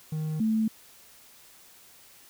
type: tone pair in turn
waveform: triangle / sine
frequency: 155.56 / 220 Hz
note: D#3 / A3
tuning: 0 / 0 cents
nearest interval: tritone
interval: 600 cents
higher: second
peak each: -26 / -22 dBFS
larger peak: second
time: 0.12-0.4 / 0.4-0.68 s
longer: neither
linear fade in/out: 5 ms
effects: white hiss -54 dBFS RMS until 2.29 s